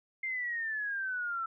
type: exponential sweep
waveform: sine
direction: down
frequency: 2115 to 1326 Hz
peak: -32 dBFS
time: 0.23-1.46 s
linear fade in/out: 5 ms
effects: none